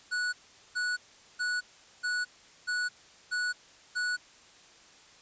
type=tone bursts; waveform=square; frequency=1471 Hz; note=F#6; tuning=11 cents flat; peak=-29 dBFS; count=7; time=0.11-4.17 s; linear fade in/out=20 ms; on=220 ms; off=420 ms; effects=white hiss -56 dBFS RMS until 5.21 s + resampled to 16000 Hz